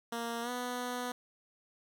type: tone with pitch glide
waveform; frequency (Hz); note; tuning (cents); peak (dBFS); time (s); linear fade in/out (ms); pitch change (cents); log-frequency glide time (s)
10% pulse; 233.1 to 247; A#3 to B3; 0 to 0; -27; 0.12-1.12; 5; +100; 0.42-0.5
effects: none